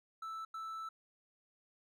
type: tone bursts at uneven times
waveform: triangle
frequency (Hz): 1318.5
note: E6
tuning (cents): 0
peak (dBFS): -39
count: 2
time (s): 0.22-0.45 / 0.54-0.89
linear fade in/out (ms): 5
effects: none